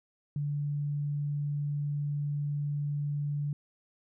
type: tone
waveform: sine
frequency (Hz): 145.4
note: D3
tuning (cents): -17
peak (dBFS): -29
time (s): 0.36-3.53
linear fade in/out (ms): 2
effects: none